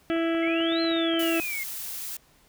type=harmonic tone; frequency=330.7 Hz; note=E4; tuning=6 cents sharp; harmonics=1 / 2 / 4 / 5 / 6 / 7 / 8 / 9 / 10; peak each=-24 / -30 / -36 / -38 / -40 / -41 / -42 / -43 / -44 dBFS; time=0.1-1.4 s; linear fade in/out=0 ms
type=clicks; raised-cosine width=0.5 ms; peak=-28 dBFS; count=11; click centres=0.164 / 0.349 / 0.476 / 0.605 / 0.721 / 0.845 / 0.914 / 0.964 / 1.138 / 1.23 / 1.323 s
type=exponential two-way sweep; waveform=sine; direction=up then down; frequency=2093 to 4186 to 2093 Hz; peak=-30 dBFS; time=0.42-1.64 s; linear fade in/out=10 ms; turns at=0.81 s
type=noise; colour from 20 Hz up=blue; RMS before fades=-35 dBFS; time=1.19-2.17 s; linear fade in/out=5 ms
effects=pink hiss -60 dBFS RMS until 2.48 s